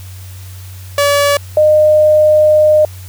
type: tone pair in turn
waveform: sawtooth / sine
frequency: 572 / 610.9 Hz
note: D5 / D#5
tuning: -46 / -32 cents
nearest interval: minor second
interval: 114 cents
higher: second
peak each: -5 dBFS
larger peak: neither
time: 0.98-1.37 / 1.57-2.85 s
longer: second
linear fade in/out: 2 ms
effects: added 93 Hz sine -28 dBFS peak until 3.08 s + white hiss -39 dBFS RMS until 3.08 s